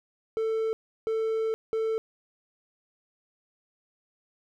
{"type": "tone bursts at uneven times", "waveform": "triangle", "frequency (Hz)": 444.3, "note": "A4", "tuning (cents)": 17, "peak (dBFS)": -23, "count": 3, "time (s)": [[0.37, 0.73], [1.07, 1.54], [1.73, 1.98]], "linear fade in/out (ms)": 0, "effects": []}